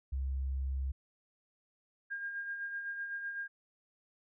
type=tone; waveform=sine; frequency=66.8 Hz; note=C2; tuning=36 cents sharp; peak=-32 dBFS; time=0.12-0.92 s; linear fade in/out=10 ms
type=tone with tremolo; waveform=sine; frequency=1613 Hz; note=G6; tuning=49 cents sharp; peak=-35 dBFS; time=2.1-3.48 s; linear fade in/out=20 ms; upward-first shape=sine; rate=7.9 Hz; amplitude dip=45%
effects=none